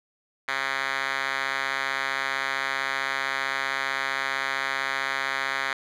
5% pulse tone with band-pass filter, 135.5 Hz, C#3, 39 cents flat, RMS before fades -28 dBFS, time 0.48-5.73 s, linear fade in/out 2 ms, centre 2200 Hz, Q 2.1, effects none

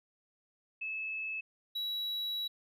sine / triangle tone pair in turn, 2603 / 3900 Hz, E7 / B7, -22 / -23 cents, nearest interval perfect fifth, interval 699 cents, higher second, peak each -35 / -32 dBFS, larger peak second, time 0.81-1.41 / 1.75-2.48 s, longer second, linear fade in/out 10 ms, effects none

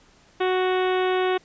harmonic tone, 370 Hz, F#4, in tune, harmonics 1 / 2 / 3 / 4 / 5 / 6 / 7 / 8 / 9 / 10, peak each -21 / -27 / -31 / -33 / -35 / -37 / -38 / -39 / -40 / -41 dBFS, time 0.4-1.38 s, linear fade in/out 10 ms, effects pink hiss -56 dBFS RMS until 1.44 s + resampled to 16000 Hz

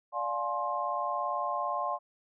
sine chord, D half-diminished seventh, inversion none, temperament just, 587.3 / 704.8 / 845.8 / 1057.2 Hz, D5 / F5 / Ab5 / C6, 0 / +16 / +31 / +18 cents, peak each -37 / -35 / -37 / -32 dBFS, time 0.12-1.99 s, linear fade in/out 50 ms, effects none

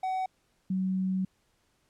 triangle / sine tone pair in turn, 752 / 188 Hz, F#5 / F#3, +28 / +28 cents, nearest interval 2 octaves, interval 2400 cents, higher first, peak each -26 dBFS, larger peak neither, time 0.03-0.26 / 0.7-1.25 s, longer second, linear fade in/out 5 ms, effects pink hiss -71 dBFS RMS until 1.89 s + low-pass 11000 Hz 12 dB/octave

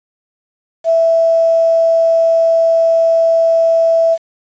sine tone with quantisation, 659.3 Hz, E5, in tune, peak -8 dBFS, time 0.84-4.18 s, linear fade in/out 50 ms, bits 6, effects resampled to 16000 Hz

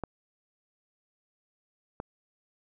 clicks, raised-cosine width 1 ms, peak -19 / -21 dBFS, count 2, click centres 0.037 / 2.001 s, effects none

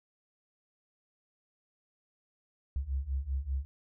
sine beating tone pair, 64.9 / 70 Hz, C2 / C#2, -13 / +18 cents, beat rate 5.1 Hz, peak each -35 / -33 dBFS, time 2.76-3.65 s, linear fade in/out 0 ms, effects none

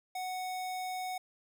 square tone, 740 Hz, F#5, in tune, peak -36 dBFS, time 0.15-1.18 s, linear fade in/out 5 ms, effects none

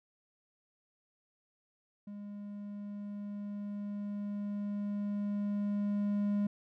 triangle tone with level ramp, 204.5 Hz, G#3, 26 cents flat, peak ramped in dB -40 to -26 dBFS, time 2.07-6.47 s, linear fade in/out 5 ms, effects none

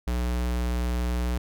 square tone, 60.6 Hz, B1, 32 cents flat, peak -25 dBFS, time 0.07-1.38 s, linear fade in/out 5 ms, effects none

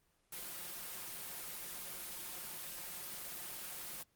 white noise with comb filter, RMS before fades -45 dBFS, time 0.32-4.03 s, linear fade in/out 5 ms, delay 5.6 ms, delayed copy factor +0.7, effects pink hiss -75 dBFS RMS until 4.15 s + Opus 24 kbps

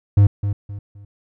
triangle tone with echo, 101.2 Hz, G#2, 44 cents flat, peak -6 dBFS, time 0.17-0.27 s, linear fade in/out 5 ms, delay 260 ms, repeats 3, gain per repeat -10 dB, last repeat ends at 1.05 s, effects none

